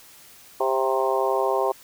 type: harmonic tone with a mistuned harmonic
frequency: 132.3 Hz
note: C3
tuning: 20 cents sharp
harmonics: 3 / 4 / 5 / 6 / 7 / 8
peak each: -25 / -26 / -27 / -28 / -28 / -29 dBFS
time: 0.6-1.72 s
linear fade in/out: 5 ms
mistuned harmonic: 6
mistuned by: -22 cents
effects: white hiss -49 dBFS RMS until 1.83 s